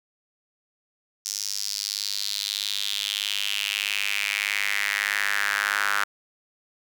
square tone with high-pass filter sweep, 50.8 Hz, G#1, 38 cents flat, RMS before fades -27 dBFS, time 1.25-6.04 s, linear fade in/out 5 ms, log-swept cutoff 5700 to 1400 Hz, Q 3.9, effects none

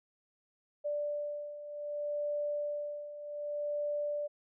sine beating tone pair, 587 / 587.65 Hz, D5 / D5, -1 / +1 cents, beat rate 0.65 Hz, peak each -40 / -35 dBFS, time 0.84-4.28 s, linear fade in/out 20 ms, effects none

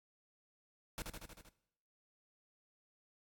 pink noise with echo, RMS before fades -42 dBFS, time 0.98-1.02 s, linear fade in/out 0 ms, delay 78 ms, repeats 6, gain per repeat -3 dB, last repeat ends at 1.488 s, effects noise-tail reverb RT60 0.8 s tail -18 dB re dry + AAC 64 kbps

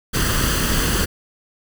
pink noise with comb filter, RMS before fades -19 dBFS, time 0.13-1.06 s, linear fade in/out 20 ms, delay 0.65 ms, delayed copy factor +0.6, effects none

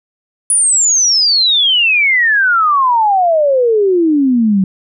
sine exponential sweep, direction down, 9956 to 185.1 Hz, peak -8 dBFS, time 0.5-4.64 s, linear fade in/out 2 ms, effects none

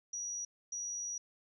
sine tone bursts at uneven times, 5800 Hz, F#8, 35 cents flat, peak -37 dBFS, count 2, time 0.13-0.45 / 0.72-1.18 s, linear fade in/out 5 ms, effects none

